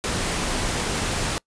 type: noise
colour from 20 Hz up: pink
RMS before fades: -25 dBFS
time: 0.04-1.38 s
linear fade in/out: 0 ms
effects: noise-tail reverb RT60 0.1 s tail -25 dB re dry + resampled to 22050 Hz